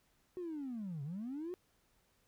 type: linear two-way sweep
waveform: triangle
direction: down then up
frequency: 370 to 133.8 to 370 Hz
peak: -36 dBFS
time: 0.37-1.54 s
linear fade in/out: 0 ms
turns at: 1.03 s
effects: tanh soft clip ceiling -36 dBFS + pink hiss -74 dBFS RMS until 2.27 s